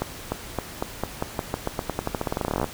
accelerating click train, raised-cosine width 1 ms, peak -10 dBFS, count 29, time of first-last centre 0.02-2.643 s, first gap 300 ms, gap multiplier 0.89, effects pink hiss -39 dBFS RMS until 2.73 s

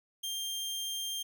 sawtooth tone, 3188 Hz, G7, 28 cents sharp, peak -31 dBFS, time 0.23-1.23 s, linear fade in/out 10 ms, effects none

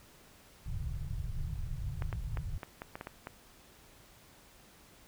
pink low-pass noise, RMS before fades -37 dBFS, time 0.66-2.58 s, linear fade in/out 2 ms, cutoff 160 Hz, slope 96 dB/octave
clicks, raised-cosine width 0.5 ms, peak -25 dBFS, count 9, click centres 2.022 / 2.128 / 2.372 / 2.632 / 2.819 / 2.955 / 3.011 / 3.071 / 3.271 s
effects pink hiss -59 dBFS RMS until 5.07 s

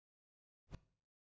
brown noise with exponential growth, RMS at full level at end -41 dBFS, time 0.67-0.75 s, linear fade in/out 2 ms, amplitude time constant 16 ms, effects noise-tail reverb RT60 0.5 s tail -17 dB re dry + resampled to 16000 Hz

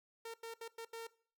sawtooth tone bursts at uneven times, 457 Hz, A#4, 34 cents flat, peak -40 dBFS, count 5, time 0.25-0.34 / 0.43-0.54 / 0.61-0.68 / 0.78-0.85 / 0.93-1.07 s, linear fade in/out 5 ms, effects noise-tail reverb RT60 0.5 s tail -20 dB re dry

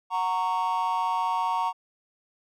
triangle chord, F# major, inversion none, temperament just, 740 / 925 / 1110 Hz, F#5 / A#5 / C#6, 0 / -14 / +2 cents, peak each -28 / -23 / -27 dBFS, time 0.1-1.73 s, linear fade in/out 50 ms, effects tanh soft clip ceiling -16 dBFS

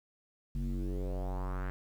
square tone with low-pass filter sweep, 46.25 Hz, F#1, in tune, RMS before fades -35 dBFS, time 0.55-1.7 s, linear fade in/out 0 ms, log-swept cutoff 190 to 1700 Hz, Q 3, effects 10-bit

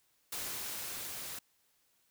white noise with level ramp, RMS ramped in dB -39 to -43 dBFS, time 0.32-1.39 s, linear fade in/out 5 ms, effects white hiss -73 dBFS RMS until 2.1 s

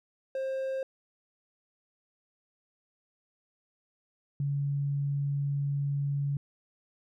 triangle / sine tone pair in turn, 531 / 141.5 Hz, C5 / C#3, +25 / +36 cents, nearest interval octave + major seventh, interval 2289 cents, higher first, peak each -28 / -27 dBFS, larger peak second, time 0.35-0.83 / 4.4-6.37 s, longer second, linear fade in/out 2 ms, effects none

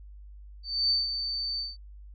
sine tone with ADSR envelope, 4564 Hz, C#8, 50 cents sharp, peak -21 dBFS, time 0.63-1.77 s, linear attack 270 ms, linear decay 170 ms, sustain -8 dB, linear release 180 ms, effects added 50 Hz sine -44 dBFS peak until 2.14 s

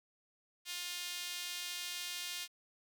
sawtooth tone with high-pass filter, 353.8 Hz, F4, 23 cents sharp, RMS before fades -42 dBFS, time 0.65-2.48 s, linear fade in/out 50 ms, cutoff 3100 Hz, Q 1.3, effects none

